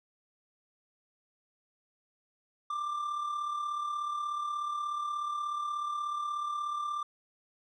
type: tone with amplitude modulation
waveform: triangle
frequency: 1184 Hz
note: D6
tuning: 14 cents sharp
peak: -28 dBFS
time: 2.7-7.03 s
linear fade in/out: 5 ms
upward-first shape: sine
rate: 36.6 Hz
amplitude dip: 45%
effects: resampled to 24000 Hz